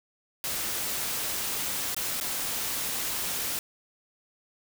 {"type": "noise with dropouts", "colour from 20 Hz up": "white", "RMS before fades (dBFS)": -31, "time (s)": [0.44, 3.59], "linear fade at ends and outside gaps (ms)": 1, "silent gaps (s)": [[1.946, 1.965], [2.201, 2.21]], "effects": []}